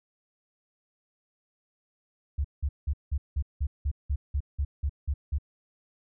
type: tone bursts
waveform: sine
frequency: 71.1 Hz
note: C#2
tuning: 45 cents sharp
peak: -24 dBFS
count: 13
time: 2.38-5.385 s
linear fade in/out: 10 ms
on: 65 ms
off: 180 ms
effects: none